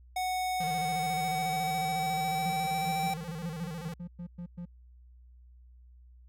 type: tone with pitch glide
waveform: square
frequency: 740 to 775.9 Hz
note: F#5 to G5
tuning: 0 to -18 cents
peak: -30 dBFS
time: 0.16-3.14 s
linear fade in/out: 5 ms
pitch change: +82 cents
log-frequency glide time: 0.7-2.98 s
type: tone with vibrato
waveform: square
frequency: 163.6 Hz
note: E3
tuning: 13 cents flat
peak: -37 dBFS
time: 0.6-3.94 s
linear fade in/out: 5 ms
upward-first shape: square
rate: 14 Hz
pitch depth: 100 cents each way
type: tone bursts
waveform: triangle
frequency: 174.61 Hz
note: F3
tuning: in tune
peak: -35 dBFS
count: 12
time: 2.45-4.656 s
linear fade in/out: 10 ms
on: 83 ms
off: 110 ms
effects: added 61 Hz sine -52 dBFS peak until 6.28 s